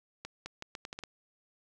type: accelerating click train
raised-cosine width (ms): 0.2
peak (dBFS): -23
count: 8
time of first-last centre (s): 0.25-1.037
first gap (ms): 210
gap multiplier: 0.78
effects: none